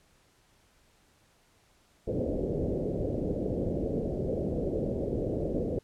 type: low-pass noise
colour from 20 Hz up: white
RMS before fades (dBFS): -31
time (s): 2.07-5.79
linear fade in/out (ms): 5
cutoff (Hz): 560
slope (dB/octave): 48
effects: pink hiss -65 dBFS RMS until 5.83 s + low-pass 11000 Hz 12 dB/octave